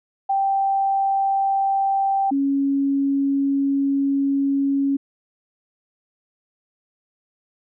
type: tone pair in turn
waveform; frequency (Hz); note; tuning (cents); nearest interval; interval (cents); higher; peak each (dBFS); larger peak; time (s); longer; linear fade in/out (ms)
sine; 783 / 276.8; G5 / C#4; -2 / -2; octave + tritone; 1800; first; -17; neither; 0.29-2.31 / 2.31-4.97; second; 10
effects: none